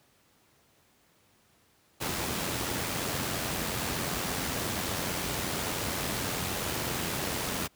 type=noise with amplitude modulation; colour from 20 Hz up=pink; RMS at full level=-30 dBFS; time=2-7.68 s; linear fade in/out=20 ms; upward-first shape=sine; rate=88.6 Hz; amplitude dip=35%; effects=pink hiss -65 dBFS RMS until 7.75 s + high-pass 80 Hz 12 dB/octave